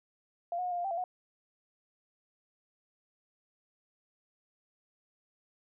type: tone with pitch steps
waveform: sine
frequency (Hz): 690 / 726 / 721 / 704 / 700 / 779 / 680 / 729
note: F5 / F#5 / F#5 / F5 / F5 / G5 / F5 / F#5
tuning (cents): -21 / -33 / -45 / +14 / +4 / -11 / -46 / -26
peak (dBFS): -31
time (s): 0.52-1.04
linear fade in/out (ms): 2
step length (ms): 65
effects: none